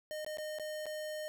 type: tone with dropouts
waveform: square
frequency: 613 Hz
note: D#5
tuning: 26 cents flat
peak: -39 dBFS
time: 0.11-1.28 s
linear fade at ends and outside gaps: 0 ms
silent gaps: 0.247-0.264 / 0.372-0.384 / 0.586-0.597 / 0.857-0.865 s
effects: none